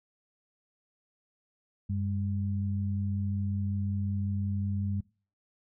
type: tone pair together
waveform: sine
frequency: 96.06 / 201.5 Hz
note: G2 / G3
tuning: -35 / +48 cents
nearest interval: octave + minor second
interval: 1283 cents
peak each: -29 / -34 dBFS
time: 1.89-5.01 s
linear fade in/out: 10 ms
effects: noise-tail reverb RT60 0.4 s tail -24 dB re dry